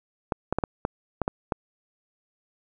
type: clicks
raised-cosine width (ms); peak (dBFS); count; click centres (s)
1; -10; 8; 0.322 / 0.526 / 0.586 / 0.638 / 0.851 / 1.217 / 1.279 / 1.522
effects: none